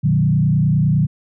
sine tone with frequency modulation, 150 Hz, D3, 37 cents sharp, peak -12 dBFS, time 0.03-1.07 s, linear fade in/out 20 ms, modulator 29.9 Hz, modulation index 1.2, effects none

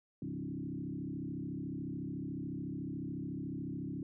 sine tone with frequency modulation, 221 Hz, A3, 8 cents sharp, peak -37 dBFS, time 0.22-4.03 s, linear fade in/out 2 ms, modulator 33.9 Hz, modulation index 2.9, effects none

